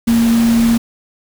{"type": "tone in noise", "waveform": "sine", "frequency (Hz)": 231.3, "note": "A#3", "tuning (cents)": -13, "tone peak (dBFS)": -9, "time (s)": [0.07, 0.78], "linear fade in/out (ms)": 10, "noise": "pink", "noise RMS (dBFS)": -24, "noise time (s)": [0.07, 0.78], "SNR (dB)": 12, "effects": []}